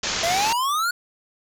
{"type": "low-pass noise", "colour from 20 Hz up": "white", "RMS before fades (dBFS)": -26, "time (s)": [0.03, 0.53], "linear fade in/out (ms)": 5, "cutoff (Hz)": 7000, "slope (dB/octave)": 96}
{"type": "exponential sweep", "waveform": "square", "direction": "up", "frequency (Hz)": [653, 1472], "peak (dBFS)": -21, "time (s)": [0.23, 0.91], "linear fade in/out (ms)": 5}
{"effects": []}